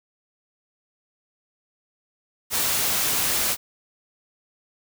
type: noise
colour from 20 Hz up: white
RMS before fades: -23 dBFS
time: 2.5-3.57 s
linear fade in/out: 50 ms
effects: none